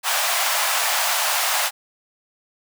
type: high-pass noise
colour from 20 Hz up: pink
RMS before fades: -21 dBFS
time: 0.03-1.71 s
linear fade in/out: 50 ms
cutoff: 640 Hz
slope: 48 dB/octave
effects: none